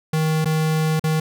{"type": "tone with dropouts", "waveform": "square", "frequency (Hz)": 157.3, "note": "D#3", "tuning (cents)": 19, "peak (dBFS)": -18, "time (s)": [0.13, 1.2], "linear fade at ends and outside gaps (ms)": 5, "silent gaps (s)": [[0.446, 0.456], [0.996, 1.039]], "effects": []}